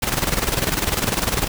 pink noise with tremolo, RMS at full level -19 dBFS, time 0.02-1.48 s, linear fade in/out 10 ms, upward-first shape square, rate 20 Hz, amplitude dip 65%, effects none

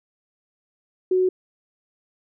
sine tone, 370 Hz, F#4, in tune, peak -16 dBFS, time 1.11-1.29 s, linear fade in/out 5 ms, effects none

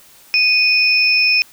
sine tone pair together, 2489 / 5280 Hz, D#7 / E8, 0 / +2 cents, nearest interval octave + minor second, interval 1302 cents, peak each -12 / -16 dBFS, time 0.34-1.42 s, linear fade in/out 0 ms, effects white hiss -46 dBFS RMS until 1.52 s

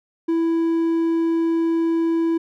triangle tone, 330.5 Hz, E4, 5 cents sharp, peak -15 dBFS, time 0.28-2.38 s, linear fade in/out 10 ms, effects none

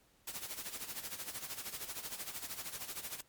white noise with tremolo, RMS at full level -41 dBFS, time 0.27-3.21 s, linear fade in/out 5 ms, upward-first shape sine, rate 13 Hz, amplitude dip 70%, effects pink hiss -69 dBFS RMS until 3.28 s + MP3 96 kbps

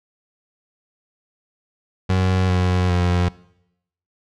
30% pulse tone with pitch steps, 93 / 90.88 / 88.8 Hz, F#2 / F#2 / F2, +9 / -31 / +29 cents, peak -13 dBFS, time 2.09-3.29 s, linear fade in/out 10 ms, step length 400 ms, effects noise-tail reverb RT60 0.8 s tail -21 dB re dry + low-pass 5000 Hz 12 dB/octave

